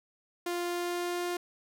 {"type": "tone with pitch glide", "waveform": "sawtooth", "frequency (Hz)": [349.5, 352.3], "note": ["F4", "F4"], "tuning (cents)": [1, 15], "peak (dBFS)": -27, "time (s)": [0.46, 1.37], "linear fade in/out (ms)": 5, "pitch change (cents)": 14, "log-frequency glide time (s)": [0.64, 1.26], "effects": []}